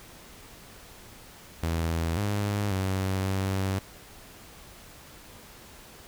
sawtooth tone with pitch steps, 82.6 / 102.5 / 95.2 / 96.1 Hz, E2 / G#2 / F#2 / G2, +4 / -22 / +50 / -34 cents, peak -22 dBFS, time 1.63-3.79 s, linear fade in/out 0 ms, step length 540 ms, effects pink hiss -49 dBFS RMS until 6.07 s

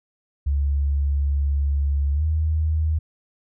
sine tone with pitch glide, 70.6 to 78.34 Hz, C#2 to D#2, +32 to +12 cents, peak -18 dBFS, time 0.46-2.99 s, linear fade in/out 10 ms, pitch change +180 cents, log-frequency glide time 2.13-2.24 s, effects none

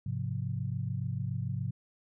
sine chord, F minor, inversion first, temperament equal, 103.83 / 130.81 / 174.61 Hz, Ab2 / C3 / F3, 0 / 0 / 0 cents, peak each -35 / -34 / -39 dBFS, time 0.06-1.71 s, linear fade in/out 5 ms, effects none

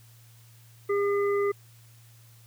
harmonic tone, 404.1 Hz, G#4, 47 cents flat, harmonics 1 / 3 / 5, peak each -23 / -33 / -37 dBFS, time 0.89-1.52 s, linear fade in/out 10 ms, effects added 115 Hz sine -52 dBFS peak until 2.46 s + white hiss -59 dBFS RMS until 2.46 s

